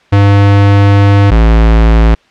square tone pair in turn, 100.4 / 55.43 Hz, G2 / A1, +42 / +13 cents, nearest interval minor seventh, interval 1029 cents, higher first, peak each -4 dBFS, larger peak neither, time 0.12-1.31 / 1.31-2.15 s, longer first, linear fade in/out 10 ms, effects white hiss -47 dBFS RMS until 2.3 s + low-pass 3000 Hz 12 dB/octave

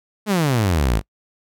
sawtooth exponential sweep, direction down, 220.1 to 47.99 Hz, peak -12 dBFS, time 0.26-1.02 s, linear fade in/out 50 ms, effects noise-tail reverb RT60 0.1 s tail -25 dB re dry

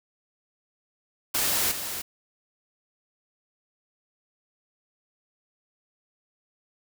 white noise with echo, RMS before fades -25 dBFS, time 1.34-1.72 s, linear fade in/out 10 ms, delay 300 ms, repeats 1, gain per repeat -8 dB, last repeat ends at 2.02 s, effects none

